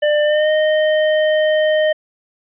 square tone with pitch glide, 596 to 617.7 Hz, D5 to D#5, +25 to -13 cents, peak -13 dBFS, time 0.02-1.93 s, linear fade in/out 10 ms, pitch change +62 cents, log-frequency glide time 0.24-0.5 s, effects resampled to 8000 Hz

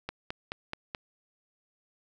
click train, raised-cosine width 0.3 ms, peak -18 dBFS, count 5, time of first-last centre 0.09-0.948 s, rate 4.66 Hz, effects none

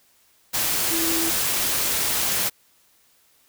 sine tone in noise, 329.6 Hz, E4, in tune, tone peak -26 dBFS, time 0.9-1.31 s, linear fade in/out 20 ms, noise white, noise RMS -23 dBFS, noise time 0.53-2.5 s, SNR -6 dB, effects white hiss -60 dBFS RMS until 3.48 s

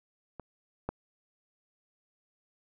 clicks, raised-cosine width 1 ms, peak -27 / -18 dBFS, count 2, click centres 0.397 / 0.89 s, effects none

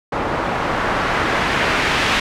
white noise with low-pass filter sweep, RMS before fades -19 dBFS, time 0.12-2.2 s, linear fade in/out 5 ms, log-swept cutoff 950 to 2600 Hz, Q 0.98, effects none

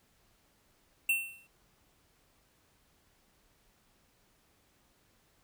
square tone with exponential decay, 2700 Hz, E7, 41 cents sharp, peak -24 dBFS, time 1.09-1.47 s, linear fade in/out 5 ms, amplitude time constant 82 ms, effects pink hiss -69 dBFS RMS until 5.43 s

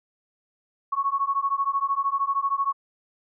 sine beating tone pair, 1100 / 1113 Hz, C#6 / C#6, -14 / +7 cents, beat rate 13 Hz, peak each -25 dBFS, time 0.92-2.73 s, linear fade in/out 10 ms, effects none

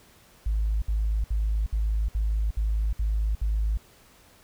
sine tone bursts, 53.1 Hz, G#1, 39 cents sharp, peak -21 dBFS, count 8, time 0.46-3.774 s, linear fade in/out 5 ms, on 360 ms, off 62 ms, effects tanh soft clip ceiling -18 dBFS + pink hiss -56 dBFS RMS until 4.43 s

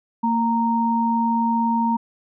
sine tone pair together, 229.4 / 928 Hz, A#3 / A#5, -28 / -8 cents, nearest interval 2 octaves, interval 2420 cents, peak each -20 dBFS, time 0.23-1.97 s, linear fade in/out 10 ms, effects none

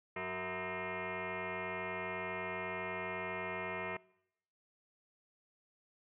sine tone with frequency modulation, 739 Hz, F#5, 2 cents flat, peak -37 dBFS, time 0.16-3.97 s, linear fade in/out 5 ms, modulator 278 Hz, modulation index 6, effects noise-tail reverb RT60 0.8 s tail -23 dB re dry

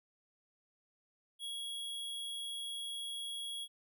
square tone, 3322 Hz, G#7, in tune, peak -40 dBFS, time 1.39-3.68 s, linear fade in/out 50 ms, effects none

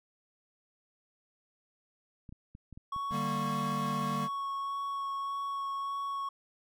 clicks, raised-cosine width 5 ms, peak -35 dBFS, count 7, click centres 2.292 / 2.325 / 2.551 / 2.727 / 2.775 / 2.963 / 3.111 s
triangle tone with vibrato, 1108.7 Hz, C#6, in tune, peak -31 dBFS, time 2.92-6.29 s, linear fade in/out 5 ms, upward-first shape sine, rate 1.7 Hz, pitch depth 9 cents each way
square chord, G minor, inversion second, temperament equal with one note detuned, 148.8 / 196 / 233.1 Hz, D3 / G3 / Bb3, +23 / 0 / 0 cents, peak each -38 dBFS, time 3.1-4.29 s, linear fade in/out 50 ms
effects none

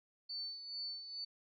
sine tone with tremolo, 4501 Hz, C#8, 26 cents sharp, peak -39 dBFS, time 0.29-1.25 s, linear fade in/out 10 ms, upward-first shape sine, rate 2.3 Hz, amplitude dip 60%, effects none

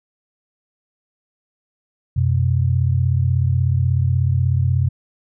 sine tone pair together, 90.97 / 127.4 Hz, F#2 / C3, -29 / -46 cents, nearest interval tritone, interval 583 cents, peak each -17 dBFS, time 2.16-4.89 s, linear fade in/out 10 ms, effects none

